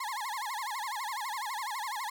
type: tone with vibrato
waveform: 35% pulse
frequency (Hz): 949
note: A#5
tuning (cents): +31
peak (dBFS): -32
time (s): 0-2.1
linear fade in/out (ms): 5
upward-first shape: sine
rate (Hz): 12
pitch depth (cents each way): 250
effects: none